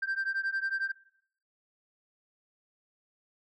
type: beating tone pair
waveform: sine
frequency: 1568 / 1579 Hz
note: G6 / G6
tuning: 0 / +12 cents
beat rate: 11 Hz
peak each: -30 / -31 dBFS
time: 0.02-0.92 s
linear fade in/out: 10 ms
effects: noise-tail reverb RT60 0.6 s tail -19 dB re dry + tanh soft clip ceiling -26 dBFS